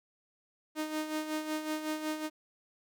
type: tone with tremolo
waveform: sawtooth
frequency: 309.1 Hz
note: D#4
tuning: 11 cents flat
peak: -27 dBFS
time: 0.75-2.3 s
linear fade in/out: 50 ms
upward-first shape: sine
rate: 5.4 Hz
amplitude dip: 60%
effects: none